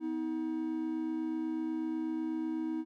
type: tone pair together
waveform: triangle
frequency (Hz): 249.9 / 318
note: B3 / D#4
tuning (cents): +21 / +38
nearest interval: major third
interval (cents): 417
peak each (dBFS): -37 / -31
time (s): 0-2.85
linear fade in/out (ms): 50
effects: none